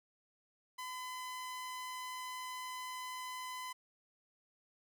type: tone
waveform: sawtooth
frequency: 1013 Hz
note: B5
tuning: 44 cents sharp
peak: -38 dBFS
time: 0.78-3.73 s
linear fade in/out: 10 ms
effects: none